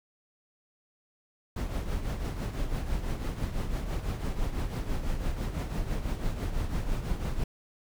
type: noise with tremolo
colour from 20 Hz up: brown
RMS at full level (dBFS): -28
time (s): 1.56-7.44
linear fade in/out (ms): 5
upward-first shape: triangle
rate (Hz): 6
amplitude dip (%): 65
effects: none